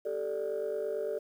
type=chord; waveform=sine; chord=G suspended second; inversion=none; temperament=just; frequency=392 / 441 / 588 Hz; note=G4 / A4 / D5; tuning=0 / +4 / +2 cents; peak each=-36 / -33 / -34 dBFS; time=0.05-1.19 s; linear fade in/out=10 ms; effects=tanh soft clip ceiling -26 dBFS + 10-bit